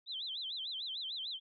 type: tone with vibrato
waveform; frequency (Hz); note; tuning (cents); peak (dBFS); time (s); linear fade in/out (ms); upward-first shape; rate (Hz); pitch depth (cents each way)
sine; 3538; A7; +9; -38; 0.06-1.4; 50; sine; 6.7; 250
effects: none